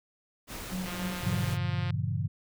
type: noise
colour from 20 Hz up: pink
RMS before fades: -40 dBFS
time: 0.47-1.58 s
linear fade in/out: 50 ms
type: tone with tremolo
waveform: triangle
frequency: 185 Hz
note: F#3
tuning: in tune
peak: -29 dBFS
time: 0.71-1.49 s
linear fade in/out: 20 ms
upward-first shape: sine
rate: 3.6 Hz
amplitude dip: 70%
type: click train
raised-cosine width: 0.3 ms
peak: -24 dBFS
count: 186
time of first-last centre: 0.86-1.905 s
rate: 177 Hz
type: chord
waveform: sine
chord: G diminished seventh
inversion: none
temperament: just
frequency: 98 / 117.6 / 141.12 / 169.34 Hz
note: G2 / Bb2 / Db3 / Fb3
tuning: 0 / +16 / +31 / +47 cents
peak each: -32 / -33 / -33 / -36 dBFS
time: 1.23-2.28 s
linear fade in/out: 5 ms
effects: none